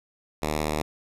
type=tone; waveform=5% pulse; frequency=76.4 Hz; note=D#2; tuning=31 cents flat; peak=-14 dBFS; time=0.42-0.82 s; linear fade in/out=5 ms; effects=resampled to 32000 Hz